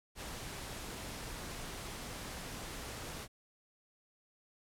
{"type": "noise", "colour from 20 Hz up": "pink", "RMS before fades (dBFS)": -44, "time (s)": [0.15, 3.28], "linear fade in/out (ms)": 50, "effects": ["low-pass 12000 Hz 12 dB/octave"]}